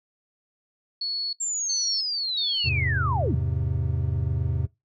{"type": "tone bursts", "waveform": "sine", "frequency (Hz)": 4390, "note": "C#8", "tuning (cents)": -18, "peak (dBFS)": -26, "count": 3, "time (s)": [1.01, 2.69], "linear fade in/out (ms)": 5, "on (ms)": 320, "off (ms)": 360}
{"type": "linear sweep", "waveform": "sine", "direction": "down", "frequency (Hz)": [7459, 71.2], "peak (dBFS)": -25, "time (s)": [1.4, 3.37], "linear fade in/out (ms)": 10}
{"type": "chord", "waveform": "triangle", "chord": "E augmented", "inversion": "none", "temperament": "equal", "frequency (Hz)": [82.41, 103.83, 130.81], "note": ["E2", "G#2", "B#2"], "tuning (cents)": [0, 0, 0], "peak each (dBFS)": [-25, -27, -25], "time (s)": [2.64, 4.67], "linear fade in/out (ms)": 20}
{"effects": ["noise-tail reverb RT60 0.2 s tail -21 dB re dry"]}